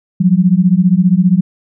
sine beating tone pair, 174.61 / 189.61 Hz, F3 / F#3, 0 / +43 cents, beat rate 15 Hz, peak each -10 dBFS, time 0.2-1.41 s, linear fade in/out 10 ms, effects none

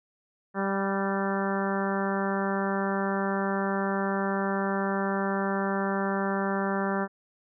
harmonic tone with a mistuned harmonic, 196 Hz, G3, in tune, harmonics 1 / 2 / 3 / 4 / 5 / 6 / 7 / 8 / 9, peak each -29 / -32 / -34 / -35 / -36 / -37 / -37 / -38 / -39 dBFS, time 0.54-7.08 s, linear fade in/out 50 ms, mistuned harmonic 8, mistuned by -22 cents, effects none

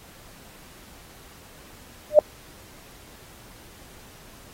sine tone with exponential growth, 602 Hz, D5, 43 cents sharp, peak -4 dBFS, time 2.1-2.19 s, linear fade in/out 2 ms, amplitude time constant 18 ms, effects pink hiss -49 dBFS RMS until 4.53 s + AAC 48 kbps

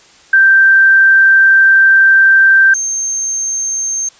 sine tone pair in turn, 1568 / 6358 Hz, G6 / G8, 0 / +24 cents, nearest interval 2 octaves, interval 2424 cents, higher second, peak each -4 / -14 dBFS, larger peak first, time 0.33-2.74 / 2.74-4.09 s, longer first, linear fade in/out 5 ms, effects white hiss -44 dBFS RMS until 4.19 s + resampled to 16000 Hz

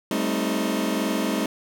sawtooth chord, A half-diminished seventh, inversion third, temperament just, 198 / 220 / 264 / 316.8 Hz, G3 / A3 / C4 / Eb4, +18 / 0 / +16 / +31 cents, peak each -24 dBFS, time 0.11-1.46 s, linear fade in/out 2 ms, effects none

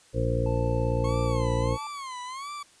harmonic tone, 58.27 Hz, A#1, in tune, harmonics 1 / 2 / 3 / 4 / 5 / 6 / 8 / 9, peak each -29 / -27 / -37 / -39 / -35 / -39 / -32 / -30 dBFS, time 0.13-1.78 s, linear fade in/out 50 ms
triangle tone with pitch glide, 880 to 874.9 Hz, A5 to A5, 0 to -10 cents, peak -35 dBFS, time 0.46-1.87 s, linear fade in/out 2 ms, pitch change -10 cents, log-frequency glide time 0.61-1.74 s
40% pulse tone with vibrato, 1076 Hz, C6, 48 cents sharp, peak -34 dBFS, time 1.04-2.63 s, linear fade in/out 5 ms, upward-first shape sine, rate 1.5 Hz, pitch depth 150 cents each way
effects white hiss -57 dBFS RMS until 2.8 s + resampled to 22050 Hz

